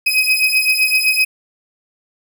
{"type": "beating tone pair", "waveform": "35% pulse", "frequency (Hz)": [2521, 2528.8], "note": ["D#7", "D#7"], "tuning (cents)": [22, 27], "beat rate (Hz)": 7.8, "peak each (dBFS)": -14, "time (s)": [0.06, 1.25], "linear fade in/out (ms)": 10, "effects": []}